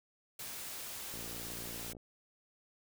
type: noise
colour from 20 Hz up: white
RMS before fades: -44 dBFS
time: 0.39-1.93 s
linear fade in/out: 5 ms
type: click train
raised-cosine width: 2 ms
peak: -36 dBFS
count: 49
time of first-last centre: 1.14-1.968 s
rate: 58 Hz
effects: none